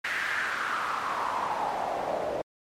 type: noise with band-pass filter sweep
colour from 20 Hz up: pink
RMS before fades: -30 dBFS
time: 0.04-2.42 s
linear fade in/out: 10 ms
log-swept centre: 1900 to 570 Hz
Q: 4.2
effects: MP3 64 kbps